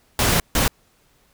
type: noise bursts at uneven times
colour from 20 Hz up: pink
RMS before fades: -18 dBFS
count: 2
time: 0.19-0.4 / 0.55-0.68 s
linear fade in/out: 2 ms
effects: pink hiss -60 dBFS RMS until 1.33 s